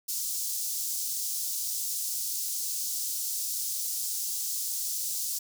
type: high-pass noise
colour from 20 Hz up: pink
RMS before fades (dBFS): -32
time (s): 0.08-5.39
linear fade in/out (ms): 10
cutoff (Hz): 5400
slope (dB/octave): 24
effects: none